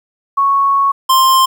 sine / square tone pair in turn, 1107 / 1049.8 Hz, C#6 / C6, -3 / +5 cents, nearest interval minor second, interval 92 cents, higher first, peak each -9 / -8 dBFS, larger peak second, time 0.37-0.92 / 1.09-1.46 s, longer first, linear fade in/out 10 ms, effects 8-bit

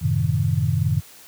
sine chord, F# diminished seventh, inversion none, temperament equal, 92.5 / 110 / 130.81 / 155.56 Hz, F#2 / A2 / C3 / Eb3, 0 / 0 / 0 / 0 cents, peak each -23 dBFS, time 0.01-1.01 s, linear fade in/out 20 ms, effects white hiss -46 dBFS RMS until 1.27 s + high-pass 60 Hz 12 dB/octave

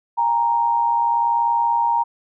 sine tone pair together, 811.4 / 932.3 Hz, G#5 / A#5, -41 / 0 cents, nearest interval major second, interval 241 cents, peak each -24 / -16 dBFS, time 0.17-2.04 s, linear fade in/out 20 ms, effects none

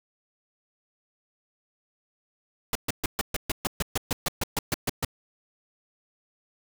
pink noise bursts, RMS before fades -26 dBFS, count 16, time 2.73-5.048 s, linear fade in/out 2 ms, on 23 ms, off 130 ms, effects none

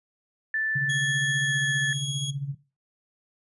sine tone with pitch glide, 1760 to 1744.8 Hz, A6 to A6, 0 to -15 cents, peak -24 dBFS, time 0.54-1.93 s, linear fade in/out 2 ms, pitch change -15 cents, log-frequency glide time 1.46-1.54 s
sine tone with tremolo, 140 Hz, C#3, 18 cents sharp, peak -25 dBFS, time 0.75-2.55 s, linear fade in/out 10 ms, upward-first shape sine, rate 15 Hz, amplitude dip 65%
sawtooth tone, 3322 Hz, G#7, in tune, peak -27 dBFS, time 0.89-2.31 s, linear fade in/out 10 ms
effects noise-tail reverb RT60 0.3 s tail -17 dB re dry + resampled to 24000 Hz

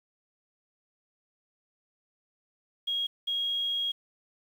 sine tone bursts at uneven times, 3282 Hz, G#7, 21 cents flat, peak -27 dBFS, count 2, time 2.87-3.07 / 3.27-3.92 s, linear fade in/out 10 ms, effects 9-bit

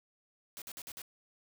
white noise bursts, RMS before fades -45 dBFS, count 5, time 0.57-1.018 s, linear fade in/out 0 ms, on 48 ms, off 52 ms, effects none

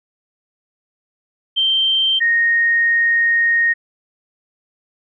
sine tone pair in turn, 3136 / 1859.5 Hz, G7 / A#6, 0 / -5 cents, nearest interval major sixth, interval 905 cents, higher first, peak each -13 / -12 dBFS, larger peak second, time 1.56-2.2 / 2.2-3.74 s, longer second, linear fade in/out 20 ms, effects none

